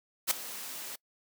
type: noise with ADSR envelope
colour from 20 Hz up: white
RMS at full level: -24 dBFS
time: 0.27-0.96 s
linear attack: 40 ms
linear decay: 5 ms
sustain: -17 dB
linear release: 8 ms
effects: noise-tail reverb RT60 0.1 s tail -25 dB re dry + high-pass 200 Hz 12 dB/octave